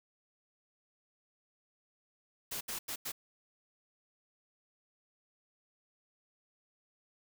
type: noise bursts at uneven times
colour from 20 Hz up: white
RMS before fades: -39 dBFS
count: 4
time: 2.51-2.61 / 2.68-2.79 / 2.88-2.96 / 3.05-3.12 s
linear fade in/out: 10 ms
effects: none